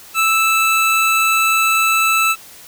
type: tone pair together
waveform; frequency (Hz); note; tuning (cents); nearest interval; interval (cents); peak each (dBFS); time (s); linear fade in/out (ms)
square; 1317.2 / 2632; E6 / E7; -2 / -3; octave; 1199; -16; 0.14-2.36; 50
effects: white hiss -40 dBFS RMS until 2.67 s